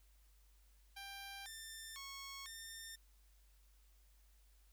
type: tone with pitch steps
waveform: 10% pulse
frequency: 791 / 1788 / 1100 / 1808 Hz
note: G5 / A6 / C#6 / A6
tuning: +15 / +27 / -14 / +47 cents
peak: -40 dBFS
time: 0.96-2.96 s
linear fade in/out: 10 ms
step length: 500 ms
effects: added 50 Hz sine -65 dBFS peak until 4.72 s + white hiss -75 dBFS RMS until 4.72 s